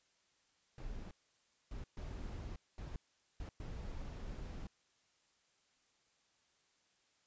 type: noise bursts at uneven times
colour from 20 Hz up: brown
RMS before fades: -45 dBFS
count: 6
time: 0.78-1.11 / 1.71-1.84 / 1.97-2.56 / 2.78-2.96 / 3.4-3.49 / 3.6-4.67 s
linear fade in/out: 2 ms
effects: white hiss -75 dBFS RMS until 7.26 s + resampled to 16000 Hz